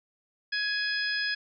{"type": "harmonic tone", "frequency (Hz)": 836, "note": "G#5", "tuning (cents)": 11, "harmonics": [2, 3, 4, 5, 6], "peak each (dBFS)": [-29, -38, -39, -42, -32], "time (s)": [0.52, 1.35], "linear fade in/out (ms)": 10, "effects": []}